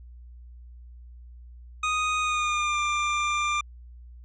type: tone with pitch glide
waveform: 25% pulse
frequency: 1244.5 to 1190.4 Hz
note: D#6 to D6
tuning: 0 to +23 cents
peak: -20 dBFS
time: 1.83-3.61 s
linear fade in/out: 5 ms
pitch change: -77 cents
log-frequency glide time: 2.21-2.79 s
effects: added 60 Hz sine -43 dBFS peak until 4.24 s + resampled to 16000 Hz